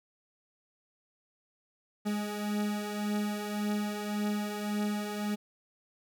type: beating tone pair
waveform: 40% pulse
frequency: 207.7 / 209.5 Hz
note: G#3 / G#3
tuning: 0 / +15 cents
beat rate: 1.8 Hz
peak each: -31 / -36 dBFS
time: 2.05-5.36 s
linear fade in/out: 20 ms
effects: none